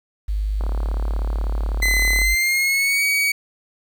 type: tone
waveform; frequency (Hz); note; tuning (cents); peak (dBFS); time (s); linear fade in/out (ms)
sine; 51.2; G#1; -24; -19; 0.28-2.35; 10
type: click train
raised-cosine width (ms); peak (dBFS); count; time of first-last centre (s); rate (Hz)
1; -18; 59; 0.61-2.217; 36.1
type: tone with pitch glide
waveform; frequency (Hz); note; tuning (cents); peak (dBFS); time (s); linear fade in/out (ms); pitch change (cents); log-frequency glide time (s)
40% pulse; 2035 to 2258; C7 to C#7; -49 to +31; -16; 1.82-3.32; 5; +180; 2.14-3.03
effects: 8-bit